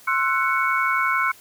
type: tone cluster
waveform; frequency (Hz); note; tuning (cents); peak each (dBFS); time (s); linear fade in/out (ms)
sine; 1060 / 1333 / 1484 / 2219; C6 / E6 / F#6 / C#7; +22 / +19 / +5 / +1; -24; 0.07-1.32; 10
effects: white hiss -49 dBFS RMS until 1.4 s